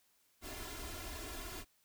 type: noise with comb filter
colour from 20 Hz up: pink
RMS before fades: -45 dBFS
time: 0.41-1.65 s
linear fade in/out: 50 ms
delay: 2.9 ms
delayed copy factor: +0.95
effects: white hiss -73 dBFS RMS until 1.84 s